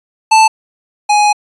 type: tone pair in turn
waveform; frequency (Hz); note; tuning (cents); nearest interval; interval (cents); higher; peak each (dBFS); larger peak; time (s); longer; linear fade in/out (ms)
square; 880 / 833.5; A5 / G#5; 0 / +6; minor second; 94; first; -5 / -8; first; 0.31-0.48 / 1.09-1.33; second; 10
effects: resampled to 22050 Hz